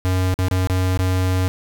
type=tone with dropouts; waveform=square; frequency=92.5 Hz; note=F#2; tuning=in tune; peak=-17 dBFS; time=0.05-1.48 s; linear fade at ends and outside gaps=0 ms; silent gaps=0.341-0.389 / 0.484-0.512 / 0.672-0.698 / 0.974-0.991 s; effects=none